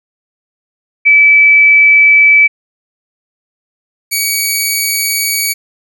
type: tone pair in turn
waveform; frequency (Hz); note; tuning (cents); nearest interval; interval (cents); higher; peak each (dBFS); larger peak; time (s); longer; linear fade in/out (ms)
sine / 10% pulse; 2304 / 2259; D7 / C#7; -34 / +32; unison; 34; first; -3; neither; 1.05-2.48 / 4.11-5.54; neither; 20
effects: none